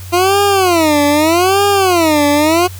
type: tone with vibrato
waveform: 20% pulse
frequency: 342.2 Hz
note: F4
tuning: 35 cents flat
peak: -4 dBFS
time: 0.12-2.68 s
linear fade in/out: 20 ms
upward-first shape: sine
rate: 0.81 Hz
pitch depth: 290 cents each way
effects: added 92 Hz sine -27 dBFS peak until 2.79 s + white hiss -36 dBFS RMS until 2.79 s